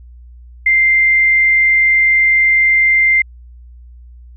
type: tone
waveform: sine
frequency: 2092 Hz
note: C7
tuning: 1 cent flat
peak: -8 dBFS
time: 0.66-3.22 s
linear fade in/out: 5 ms
effects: added 60 Hz sine -35 dBFS peak until 4.36 s